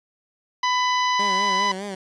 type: harmonic tone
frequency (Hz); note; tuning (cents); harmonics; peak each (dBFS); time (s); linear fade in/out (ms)
998; B5; +18; 1 / 2 / 3 / 4 / 5 / 6; -20 / -26 / -30 / -32 / -34 / -36; 0.63-1.72; 5
type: tone with vibrato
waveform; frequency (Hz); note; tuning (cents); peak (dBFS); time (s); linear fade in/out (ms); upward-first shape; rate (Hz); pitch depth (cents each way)
15% pulse; 196; G3; 0; -23; 1.19-1.95; 5; sine; 4.9; 85
effects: resampled to 22050 Hz + 9-bit